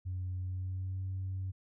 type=tone with pitch glide; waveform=sine; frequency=91.7 to 94.5 Hz; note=F#2 to F#2; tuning=-15 to +37 cents; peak=-33 dBFS; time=0.05-1.52 s; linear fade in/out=20 ms; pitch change=+52 cents; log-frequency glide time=0.4-1.03 s; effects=tanh soft clip ceiling -31 dBFS